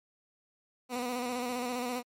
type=tone with vibrato; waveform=15% pulse; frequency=246.9 Hz; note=B3; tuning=in tune; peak=-26 dBFS; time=0.89-2.03 s; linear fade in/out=50 ms; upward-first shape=square; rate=15 Hz; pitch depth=37 cents each way; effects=MP3 64 kbps